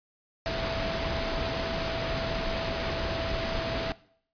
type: tone in noise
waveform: sine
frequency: 659.3 Hz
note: E5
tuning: in tune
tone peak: -32 dBFS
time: 0.46-3.92 s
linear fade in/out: 0 ms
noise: pink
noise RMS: -31 dBFS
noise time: 0.46-3.92 s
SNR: -4 dB
effects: noise-tail reverb RT60 0.6 s tail -20 dB re dry + resampled to 11025 Hz